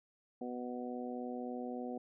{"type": "harmonic tone", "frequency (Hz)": 123.47, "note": "B2", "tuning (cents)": 0, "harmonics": [2, 3, 4, 5, 6], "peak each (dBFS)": [-41, -47, -45, -51, -47], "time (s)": [0.41, 1.98], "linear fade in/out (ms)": 5, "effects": []}